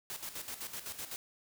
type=noise with tremolo; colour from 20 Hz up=white; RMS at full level=-41 dBFS; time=0.1-1.16 s; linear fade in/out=0 ms; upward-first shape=square; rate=7.9 Hz; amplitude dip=65%; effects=none